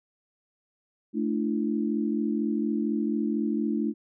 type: chord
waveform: sine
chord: A suspended fourth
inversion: none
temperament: equal with one note detuned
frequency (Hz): 220 / 293.7 / 337.9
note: A3 / D4 / E4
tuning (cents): 0 / 0 / +43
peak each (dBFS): -27 / -29 / -31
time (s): 1.13-3.94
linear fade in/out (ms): 50
effects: none